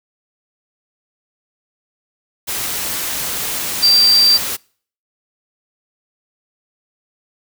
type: tone in noise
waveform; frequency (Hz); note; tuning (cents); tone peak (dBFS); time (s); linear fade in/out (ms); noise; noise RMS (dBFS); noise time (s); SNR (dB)
sine; 4696; D8; -1; -8; 3.82-4.38; 20; white; -22; 2.47-4.57; +11
effects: noise-tail reverb RT60 0.5 s tail -26 dB re dry